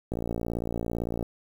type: click train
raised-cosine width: 2 ms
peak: -17 dBFS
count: 65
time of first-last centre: 0.12-1.227 s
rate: 57.8 Hz
effects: 8-bit